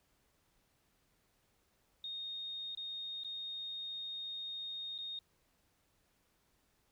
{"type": "tone with dropouts", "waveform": "sine", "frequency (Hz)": 3703, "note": "A#7", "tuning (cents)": -12, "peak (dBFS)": -40, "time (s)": [2.04, 5.19], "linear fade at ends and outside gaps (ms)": 2, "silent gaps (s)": [[2.75, 2.773], [3.236, 3.246], [4.98, 4.986]], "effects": ["pink hiss -75 dBFS RMS until 6.91 s"]}